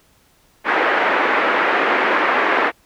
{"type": "band-pass noise", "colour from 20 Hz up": "white", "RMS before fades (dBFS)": -17, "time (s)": [0.64, 2.72], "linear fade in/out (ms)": 50, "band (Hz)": [290, 2000], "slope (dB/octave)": 24, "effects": ["pink hiss -56 dBFS RMS until 2.85 s"]}